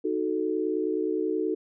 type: chord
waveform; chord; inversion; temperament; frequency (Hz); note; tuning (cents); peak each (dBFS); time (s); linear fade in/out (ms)
sine; D# diminished; none; equal; 311.1 / 370 / 440; D#4 / F#4 / A4; 0 / 0 / 0; -29; 0.04-1.55; 10
effects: none